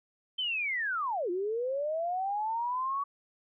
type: linear two-way sweep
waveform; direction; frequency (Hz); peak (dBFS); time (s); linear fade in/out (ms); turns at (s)
sine; down then up; 3130 to 341.6 to 1137; -29; 0.38-3.04; 10; 1.3
effects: none